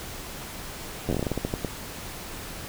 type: slowing click train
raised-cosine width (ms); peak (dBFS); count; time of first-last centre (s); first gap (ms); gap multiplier
2; -13; 14; 1.09-1.647; 10; 1.22
effects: pink hiss -38 dBFS RMS until 2.68 s